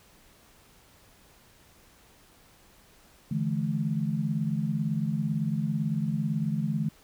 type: chord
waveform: sine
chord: D suspended second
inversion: none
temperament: equal with one note detuned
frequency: 146.83 / 164.81 / 214.6 Hz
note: D3 / E3 / A3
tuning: 0 / 0 / -43 cents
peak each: -30 dBFS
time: 3.31-6.89 s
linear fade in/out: 5 ms
effects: pink hiss -58 dBFS RMS until 7.03 s